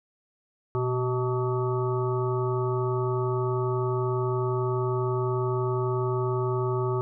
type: harmonic tone with a mistuned harmonic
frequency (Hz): 126.4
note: B2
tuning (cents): +41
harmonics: 1 / 3 / 5 / 7 / 9 / 10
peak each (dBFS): -27 / -27 / -39 / -36 / -35 / -40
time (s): 0.75-7.01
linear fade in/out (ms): 0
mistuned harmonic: 1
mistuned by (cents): -55
effects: none